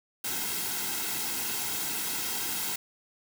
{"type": "noise with comb filter", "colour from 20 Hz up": "white", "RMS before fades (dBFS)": -32, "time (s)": [0.24, 2.76], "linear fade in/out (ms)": 5, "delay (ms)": 1.7, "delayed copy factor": -0.65, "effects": []}